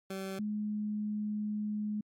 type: tone pair in turn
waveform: 20% pulse / sine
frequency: 192.1 / 210.5 Hz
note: G3 / G#3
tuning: -35 / +24 cents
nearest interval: major second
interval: 159 cents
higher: second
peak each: -32 / -32 dBFS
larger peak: neither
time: 0.1-0.39 / 0.39-2.01 s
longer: second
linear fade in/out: 5 ms
effects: AAC 64 kbps